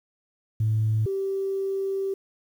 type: tone pair in turn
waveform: sine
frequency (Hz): 109.2 / 389.1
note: A2 / G4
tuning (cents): -13 / -13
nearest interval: octave + minor seventh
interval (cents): 2200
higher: second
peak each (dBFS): -19 / -24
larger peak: first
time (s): 0.6-1.06 / 1.06-2.14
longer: second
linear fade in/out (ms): 5
effects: tanh soft clip ceiling -16 dBFS + 9-bit